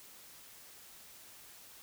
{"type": "silence", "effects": ["white hiss -55 dBFS RMS until 1.82 s"]}